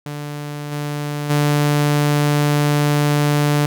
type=tone with level steps; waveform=sawtooth; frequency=146.83 Hz; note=D3; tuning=in tune; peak=-22 / -18 / -10 dBFS; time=0.06-3.66 s; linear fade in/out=2 ms; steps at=0.71 / 1.29 s; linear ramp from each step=20 ms; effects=none